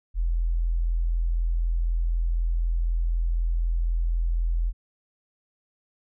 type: tone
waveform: sine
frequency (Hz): 42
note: E1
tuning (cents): +33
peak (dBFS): -21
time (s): 0.14-4.73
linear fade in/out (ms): 50
effects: none